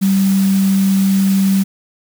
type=tone in noise; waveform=sine; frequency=193.8 Hz; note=G3; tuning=20 cents flat; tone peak=-10 dBFS; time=0.01-1.64 s; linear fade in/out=20 ms; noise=white; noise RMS=-28 dBFS; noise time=0.01-1.64 s; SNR=+15 dB; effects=none